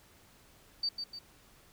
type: tone with echo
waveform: sine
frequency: 4610 Hz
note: D8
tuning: 33 cents flat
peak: -29 dBFS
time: 0.83-0.89 s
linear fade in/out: 5 ms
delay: 150 ms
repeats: 2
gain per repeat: -6 dB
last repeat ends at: 1.19 s
effects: pink hiss -61 dBFS RMS until 1.72 s